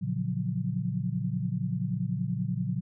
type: chord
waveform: sine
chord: Gb major seventh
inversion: first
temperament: equal with one note detuned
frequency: 116.54 / 141.5 / 174.61 / 185 Hz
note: Bb2 / Db3 / F3 / Gb3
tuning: 0 / +36 / 0 / 0 cents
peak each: -33 dBFS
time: 0.01-2.81 s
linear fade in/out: 20 ms
effects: none